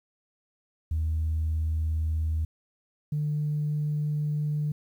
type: tone pair in turn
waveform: sine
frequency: 79.2 / 149.51 Hz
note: D#2 / D3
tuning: +31 / +31 cents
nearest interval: major seventh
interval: 1100 cents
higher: second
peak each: -23 / -24 dBFS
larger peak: first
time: 0.91-2.45 / 3.12-4.72 s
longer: second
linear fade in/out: 5 ms
effects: tanh soft clip ceiling -21 dBFS + 10-bit